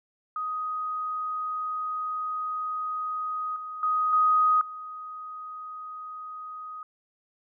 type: tone with level steps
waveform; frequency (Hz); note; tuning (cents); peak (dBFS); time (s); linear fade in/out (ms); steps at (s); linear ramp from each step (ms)
sine; 1251; D#6; +9; -28 / -34 / -22 / -18 / -36; 0.36-6.83; 2; 3.56 / 3.83 / 4.13 / 4.61; 2
effects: none